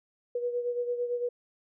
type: beating tone pair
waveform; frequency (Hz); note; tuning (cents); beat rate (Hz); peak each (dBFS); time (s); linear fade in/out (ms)
sine; 483.8 / 492.7; B4 / B4; -36 / -4; 8.9; -29 / -36; 0.35-1.29; 5
effects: none